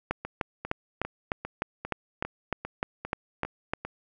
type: two click trains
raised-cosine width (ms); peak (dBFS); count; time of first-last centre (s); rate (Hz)
0.5; -19 / -12; 10 / 13; 0.25-3.85 / 0.11-3.735; 2.5 / 3.31
effects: none